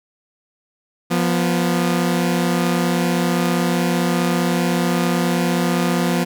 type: tone pair together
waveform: sawtooth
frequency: 174.61 / 244.2 Hz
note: F3 / B3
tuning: 0 / -19 cents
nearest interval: tritone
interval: 581 cents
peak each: -14 / -17 dBFS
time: 1.1-6.25 s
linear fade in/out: 20 ms
effects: none